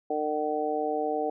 harmonic tone, 151.6 Hz, D#3, 45 cents flat, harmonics 2 / 3 / 4 / 5, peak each -34 / -30 / -33 / -30 dBFS, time 0.1-1.3 s, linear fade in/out 5 ms, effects none

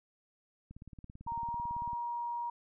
click train, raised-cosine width 5 ms, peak -36 dBFS, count 23, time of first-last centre 0.71-1.932 s, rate 18 Hz
sine tone with pitch glide, 932.3 to 949.1 Hz, A#5 to A#5, 0 to +31 cents, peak -34 dBFS, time 1.27-2.5 s, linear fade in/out 5 ms, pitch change +31 cents, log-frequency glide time 1.41-1.6 s
effects none

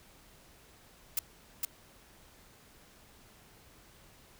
blue noise with echo, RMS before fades -30 dBFS, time 1.17-1.19 s, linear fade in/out 2 ms, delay 460 ms, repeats 1, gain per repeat -2 dB, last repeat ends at 1.65 s, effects pink hiss -59 dBFS RMS until 4.39 s

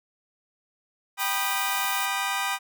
20% pulse chord, G augmented, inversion none, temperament just, 784 / 980 / 1225 Hz, G5 / B5 / D#6, 0 / -14 / -27 cents, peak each -25 dBFS, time 1.17-2.59 s, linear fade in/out 50 ms
blue noise, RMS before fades -33 dBFS, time 1.19-2.06 s, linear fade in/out 10 ms
effects none

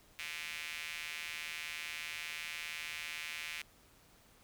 square tone with high-pass filter, 80 Hz, D#2, 49 cents sharp, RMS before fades -43 dBFS, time 0.19-3.62 s, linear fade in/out 0 ms, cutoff 2300 Hz, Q 3, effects pink hiss -64 dBFS RMS until 4.43 s

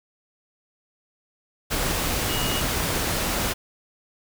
sine tone in noise, 2886 Hz, F#7, 44 cents flat, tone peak -30 dBFS, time 2.28-2.62 s, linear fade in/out 20 ms, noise pink, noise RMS -25 dBFS, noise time 1.7-3.54 s, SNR -8 dB, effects none

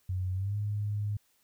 sine tone with pitch glide, 92.5 to 103.83 Hz, F#2 to G#2, 0 to 0 cents, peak -29 dBFS, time 0.09-1.17 s, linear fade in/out 5 ms, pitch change +200 cents, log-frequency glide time 0.33-0.56 s, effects white hiss -70 dBFS RMS until 1.43 s

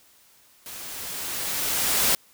white noise with level ramp, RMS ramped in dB -39 to -20 dBFS, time 0.66-2.15 s, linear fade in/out 0 ms, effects white hiss -57 dBFS RMS until 2.33 s

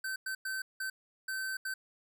square tone bursts at uneven times, 1541 Hz, G6, 30 cents flat, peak -35 dBFS, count 6, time 0.04-0.16 / 0.26-0.35 / 0.45-0.62 / 0.8-0.9 / 1.28-1.57 / 1.65-1.74 s, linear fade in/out 5 ms, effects none

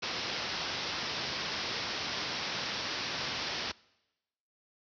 white low-pass noise, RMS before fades -36 dBFS, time 0.02-3.72 s, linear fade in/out 10 ms, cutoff 5600 Hz, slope 96 dB/octave, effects noise-tail reverb RT60 1.0 s tail -24 dB re dry + high-pass 80 Hz 12 dB/octave

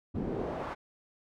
brown noise with band-pass filter sweep, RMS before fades -35 dBFS, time 0.14-0.75 s, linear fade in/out 20 ms, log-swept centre 250 to 1200 Hz, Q 1.4, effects none

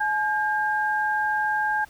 sine tone pair together, 851 / 1606.5 Hz, G#5 / G6, +42 / +42 cents, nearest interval major seventh, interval 1100 cents, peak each -24 dBFS, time 0-1.85 s, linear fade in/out 10 ms, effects pink hiss -53 dBFS RMS until 1.89 s

